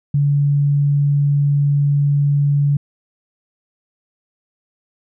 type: tone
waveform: sine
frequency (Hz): 143.2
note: D3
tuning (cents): -43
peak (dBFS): -12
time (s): 0.14-2.77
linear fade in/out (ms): 5
effects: none